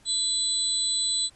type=tone cluster; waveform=sine; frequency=3398 / 4011 / 8010 Hz; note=G#7 / B7 / B8; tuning=+39 / +26 / +23 cents; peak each=-33 / -26 / -27 dBFS; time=0.05-1.3 s; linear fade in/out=50 ms; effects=pink hiss -58 dBFS RMS until 1.35 s + resampled to 24000 Hz